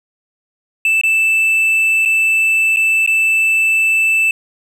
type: tone with dropouts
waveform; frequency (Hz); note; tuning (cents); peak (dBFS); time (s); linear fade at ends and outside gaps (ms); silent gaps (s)
triangle; 2643; E7; +4; -9; 0.85-4.31; 2; 1.013-1.035 / 2.052-2.057 / 2.762-2.769 / 3.063-3.075
effects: none